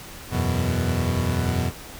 30% pulse chord, E suspended second, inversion none, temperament equal, 82.41 / 92.5 / 123.47 Hz, E2 / F#2 / B2, 0 / 0 / 0 cents, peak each -23 dBFS, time 0.3-1.72 s, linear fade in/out 50 ms, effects pink hiss -40 dBFS RMS until 1.99 s

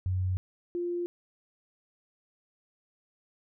sine tone pair in turn, 92.5 / 349.2 Hz, F#2 / F4, 0 / 0 cents, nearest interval octave + major seventh, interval 2300 cents, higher second, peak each -26 / -29 dBFS, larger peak first, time 0.06-0.37 / 0.75-1.06 s, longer neither, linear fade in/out 0 ms, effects none

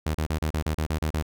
sawtooth tone bursts, 77.9 Hz, D#2, 3 cents sharp, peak -20 dBFS, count 10, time 0.06-1.225 s, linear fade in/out 5 ms, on 85 ms, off 35 ms, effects none

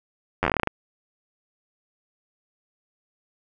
slowing click train, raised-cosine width 0.5 ms, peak -6 dBFS, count 12, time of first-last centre 0.43-0.673 s, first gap 10 ms, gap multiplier 1.15, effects none

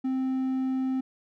triangle tone, 261.6 Hz, C4, in tune, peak -23 dBFS, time 0.04-1.01 s, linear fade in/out 10 ms, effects none

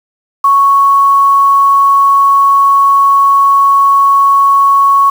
sine tone with quantisation, 1108.7 Hz, C#6, in tune, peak -4 dBFS, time 0.44-5.1 s, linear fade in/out 5 ms, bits 5, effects none

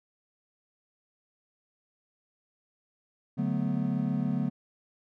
triangle chord, B minor seventh, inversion first, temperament equal with one note detuned, 145.4 / 185 / 220 / 246.9 Hz, D3 / F#3 / A3 / B3, -17 / 0 / 0 / 0 cents, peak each -30 dBFS, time 3.37-4.5 s, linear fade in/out 20 ms, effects none

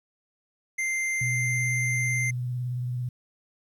square tone, 2090 Hz, C7, 2 cents flat, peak -26 dBFS, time 0.78-2.31 s, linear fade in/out 10 ms
sine tone with vibrato, 123.9 Hz, B2, 6 cents sharp, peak -27 dBFS, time 1.21-3.09 s, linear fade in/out 5 ms, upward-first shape triangle, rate 18 Hz, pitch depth 40 cents each way
effects low-pass 11000 Hz 12 dB/octave + 10-bit

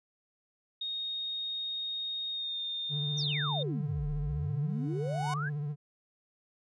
sine tone with pitch glide, 3718 to 3641 Hz, A#7 to A#7, -5 to -41 cents, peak -33 dBFS, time 0.81-3.63 s, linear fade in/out 5 ms, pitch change -36 cents, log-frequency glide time 2.3-2.6 s
triangle tone with vibrato, 146.83 Hz, D3, in tune, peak -30 dBFS, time 2.89-5.76 s, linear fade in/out 50 ms, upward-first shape triangle, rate 15 Hz, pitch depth 62 cents each way
sine exponential two-way sweep, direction down then up, 6272 to 35.04 to 1726 Hz, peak -34 dBFS, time 3.17-5.5 s, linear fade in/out 20 ms, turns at 4.11 s
sawtooth tone with exponential growth, 740 Hz, F#5, in tune, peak -29 dBFS, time 4.69-5.34 s, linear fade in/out 5 ms, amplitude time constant 140 ms
effects resampled to 22050 Hz

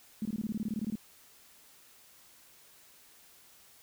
sine tone bursts, 214.8 Hz, A3, 41 cents flat, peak -30 dBFS, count 14, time 0.22-0.955 s, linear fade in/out 2 ms, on 33 ms, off 21 ms, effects white hiss -59 dBFS RMS until 3.82 s

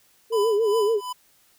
sine tone with vibrato, 431.1 Hz, A4, 35 cents flat, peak -18 dBFS, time 0.3-1.01 s, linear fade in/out 50 ms, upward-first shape sine, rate 6.9 Hz, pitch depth 120 cents each way
square tone with tremolo, 999 Hz, B5, 20 cents sharp, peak -26 dBFS, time 0.32-1.13 s, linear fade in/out 10 ms, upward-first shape triangle, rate 2.7 Hz, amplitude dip 95%
effects white hiss -60 dBFS RMS until 1.58 s

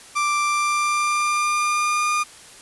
30% pulse tone with pitch glide, 1178 to 1212.5 Hz, D6 to D#6, +5 to -45 cents, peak -16 dBFS, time 0.15-2.24 s, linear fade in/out 20 ms, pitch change +50 cents, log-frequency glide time 0.42-2.12 s, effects white hiss -44 dBFS RMS until 2.61 s + resampled to 24000 Hz

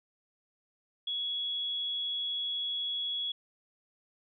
sine tone, 3356 Hz, G#7, 17 cents sharp, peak -31 dBFS, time 1.07-3.32 s, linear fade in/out 5 ms, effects none

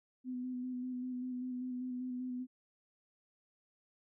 sine tone with vibrato, 251.6 Hz, B3, 32 cents sharp, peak -37 dBFS, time 0.24-2.47 s, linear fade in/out 50 ms, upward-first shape square, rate 5.1 Hz, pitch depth 18 cents each way, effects none

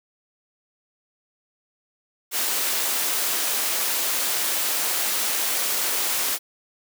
white high-pass noise, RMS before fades -24 dBFS, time 2.31-6.39 s, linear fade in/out 50 ms, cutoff 320 Hz, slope 12 dB/octave, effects none

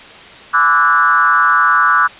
sine tone with frequency modulation, 1314 Hz, E6, 6 cents flat, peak -8 dBFS, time 0.53-2.08 s, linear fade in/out 20 ms, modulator 154 Hz, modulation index 1.6, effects white hiss -36 dBFS RMS until 2.19 s + resampled to 8000 Hz

